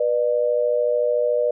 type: tone pair together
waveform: sine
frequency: 488.3 / 601.9 Hz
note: B4 / D5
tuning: -20 / +42 cents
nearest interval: major third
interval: 362 cents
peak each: -20 dBFS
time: 0-1.51 s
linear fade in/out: 5 ms
effects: none